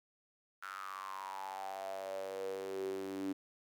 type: tone with high-pass filter sweep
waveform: sawtooth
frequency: 96.3 Hz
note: G2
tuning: 30 cents flat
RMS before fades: -42 dBFS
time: 0.62-3.33 s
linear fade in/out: 10 ms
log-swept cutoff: 1400 to 290 Hz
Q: 8.8
effects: none